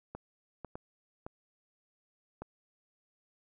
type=clicks; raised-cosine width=1 ms; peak=-27 dBFS; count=5; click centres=0.15 / 0.647 / 0.755 / 1.265 / 2.42 s; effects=none